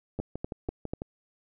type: two click trains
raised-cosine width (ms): 2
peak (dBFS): -18 / -21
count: 4 / 6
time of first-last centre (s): 0.2-0.935 / 0.19-1.019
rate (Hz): 4.08 / 6.03
effects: none